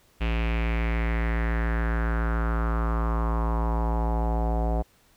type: tone with low-pass filter sweep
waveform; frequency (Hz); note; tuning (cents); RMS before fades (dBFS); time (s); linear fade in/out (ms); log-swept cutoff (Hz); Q
square; 56.7; A#1; -47; -25; 0.2-4.83; 20; 2700 to 700; 3.9
effects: pink hiss -61 dBFS RMS until 5.16 s